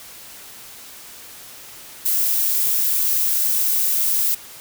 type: noise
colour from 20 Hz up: violet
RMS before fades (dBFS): -19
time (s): 2.05-4.35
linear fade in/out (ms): 10
effects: white hiss -40 dBFS RMS until 4.6 s